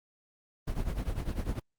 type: noise with tremolo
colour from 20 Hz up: brown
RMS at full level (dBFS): -29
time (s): 0.67-1.6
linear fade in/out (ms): 10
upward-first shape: triangle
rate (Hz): 10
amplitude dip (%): 85
effects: Opus 24 kbps